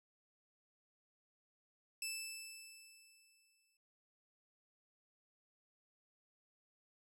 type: tone with exponential decay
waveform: 15% pulse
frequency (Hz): 2637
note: E7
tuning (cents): 0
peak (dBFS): -32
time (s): 2.02-3.77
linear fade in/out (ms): 2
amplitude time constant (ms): 380
effects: none